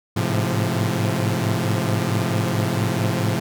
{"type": "tone cluster", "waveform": "sawtooth", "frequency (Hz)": [105.1, 109.6, 131, 172.3], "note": ["G#2", "A2", "C3", "F3"], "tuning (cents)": [21, -6, 2, -23], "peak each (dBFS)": -21, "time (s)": [0.16, 3.4], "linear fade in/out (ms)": 10, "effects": []}